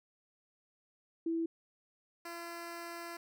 sine / 10% pulse tone pair in turn, 330 / 340.5 Hz, E4 / F4, +2 / -44 cents, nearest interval minor second, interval 54 cents, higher second, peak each -31 / -34 dBFS, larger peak first, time 1.26-1.46 / 2.25-3.17 s, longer second, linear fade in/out 5 ms, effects none

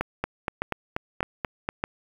two click trains, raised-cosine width 0.5 ms, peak -11 / -10 dBFS, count 7 / 4, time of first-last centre 0.24-1.689 / 0.01-1.839 s, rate 4.14 / 1.64 Hz, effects 7-bit

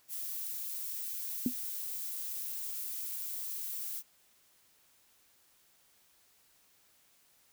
violet noise, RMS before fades -39 dBFS, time 0.08-4.03 s, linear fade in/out 50 ms
sine tone with exponential decay, 246.9 Hz, B3, in tune, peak -22 dBFS, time 1.46-1.54 s, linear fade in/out 2 ms, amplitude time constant 16 ms
effects white hiss -67 dBFS RMS until 7.52 s

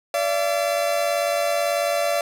40% pulse tone pair together, 579 / 677.2 Hz, D5 / E5, -25 / +46 cents, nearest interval minor third, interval 271 cents, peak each -22 dBFS, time 0.14-2.21 s, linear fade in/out 2 ms, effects resampled to 32000 Hz + 7-bit

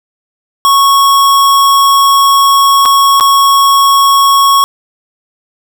square tone with dropouts, 1105 Hz, C#6, 6 cents flat, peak -5 dBFS, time 0.65-4.64 s, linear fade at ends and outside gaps 0 ms, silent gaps 2.854-2.858 / 3.199-3.208 s, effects none

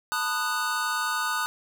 square chord, B dominant seventh, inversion third, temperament just, 889 / 987.8 / 1234.7 / 1481.6 Hz, A5 / B5 / D#6 / F#6, +18 / 0 / -14 / +2 cents, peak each -35 / -36 / -30 / -30 dBFS, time 0.12-1.46 s, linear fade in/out 0 ms, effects none

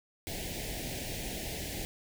pink band-stop noise, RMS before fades -38 dBFS, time 0.27-1.85 s, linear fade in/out 0 ms, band 800 to 1800 Hz, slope 48 dB/octave, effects none

